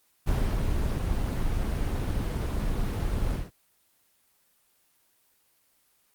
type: noise with ADSR envelope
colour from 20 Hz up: brown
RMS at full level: -24 dBFS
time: 0.26-3.51 s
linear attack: 21 ms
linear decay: 310 ms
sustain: -3 dB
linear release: 180 ms
effects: white hiss -67 dBFS RMS until 6.14 s + Opus 24 kbps